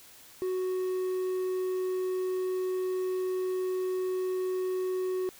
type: tone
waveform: triangle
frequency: 370.3 Hz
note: F#4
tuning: 1 cent sharp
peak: -26 dBFS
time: 0.42-5.29 s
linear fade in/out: 0 ms
effects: white hiss -53 dBFS RMS until 5.39 s